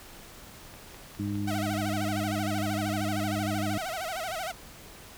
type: click train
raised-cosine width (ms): 0.3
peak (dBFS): -31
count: 13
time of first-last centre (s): 0.74-3.199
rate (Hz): 4.88
type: harmonic tone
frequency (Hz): 101.8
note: G#2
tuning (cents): -34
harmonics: 1 / 2 / 3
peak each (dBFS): -33 / -33 / -33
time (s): 1.19-3.78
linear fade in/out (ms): 5
type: tone with vibrato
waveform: sawtooth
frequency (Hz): 698.5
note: F5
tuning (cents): 0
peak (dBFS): -28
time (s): 1.47-4.52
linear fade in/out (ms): 10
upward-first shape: sine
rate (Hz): 13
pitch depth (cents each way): 180
effects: pink hiss -48 dBFS RMS until 5.17 s